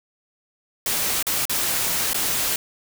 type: noise with dropouts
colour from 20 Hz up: white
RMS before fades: -23 dBFS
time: 0.86-2.56 s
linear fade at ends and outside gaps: 2 ms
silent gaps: 1.227-1.267 / 1.454-1.495 / 2.133-2.144 s
effects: none